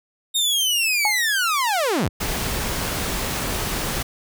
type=linear sweep; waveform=sawtooth; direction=down; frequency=3729 to 46.25 Hz; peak=-15 dBFS; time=0.34-2.09 s; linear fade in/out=20 ms
type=tone with exponential decay; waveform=sine; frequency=844 Hz; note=G#5; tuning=28 cents sharp; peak=-16 dBFS; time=1.05-1.23 s; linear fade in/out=1 ms; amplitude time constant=38 ms
type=noise; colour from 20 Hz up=pink; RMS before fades=-25 dBFS; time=2.2-4.03 s; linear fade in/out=10 ms
effects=none